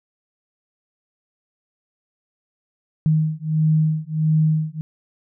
sine beating tone pair, 155.56 / 157.06 Hz, D#3 / D#3, 0 / +17 cents, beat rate 1.5 Hz, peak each -19 dBFS, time 3.06-4.81 s, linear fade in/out 0 ms, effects none

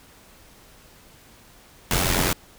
pink noise with amplitude modulation, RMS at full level -19 dBFS, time 1.91-2.33 s, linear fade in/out 0 ms, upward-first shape sine, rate 89.7 Hz, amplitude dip 65%, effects pink hiss -51 dBFS RMS until 2.58 s

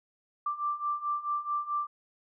sine beating tone pair, 1174.7 / 1179.3 Hz, D6 / D6, 0 / +7 cents, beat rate 4.6 Hz, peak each -34 / -31 dBFS, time 0.46-1.87 s, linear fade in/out 5 ms, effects none

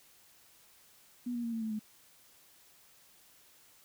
sine tone with pitch steps, 244.2 / 237.9 / 231.8 / 225.9 / 220.1 / 214.4 Hz, B3 / A#3 / A#3 / A3 / A3 / A3, -19 / +35 / -10 / +46 / +1 / -45 cents, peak -33 dBFS, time 1.26-1.794 s, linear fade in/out 10 ms, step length 89 ms, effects white hiss -62 dBFS RMS until 3.84 s

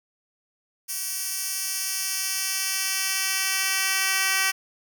10% pulse tone with high-pass filter sweep, 383.7 Hz, G4, 37 cents flat, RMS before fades -26 dBFS, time 0.88-4.52 s, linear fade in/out 20 ms, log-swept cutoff 7700 to 2000 Hz, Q 0.72, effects none

